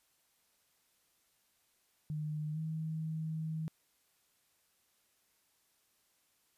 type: tone with pitch glide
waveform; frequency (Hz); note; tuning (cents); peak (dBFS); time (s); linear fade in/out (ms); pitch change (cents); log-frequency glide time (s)
sine; 152.3 to 158.58; D#3 to D#3; -37 to +33; -35; 2.1-3.68; 0; +70; 2.53-2.58
effects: white hiss -74 dBFS RMS until 6.57 s + resampled to 32000 Hz